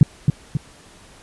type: tone with echo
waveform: sine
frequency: 144.2 Hz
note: D3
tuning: 31 cents flat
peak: -3 dBFS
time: 0.01-0.03 s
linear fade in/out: 2 ms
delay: 270 ms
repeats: 2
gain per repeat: -6 dB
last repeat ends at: 0.57 s
effects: pink hiss -47 dBFS RMS until 1.22 s + resampled to 24000 Hz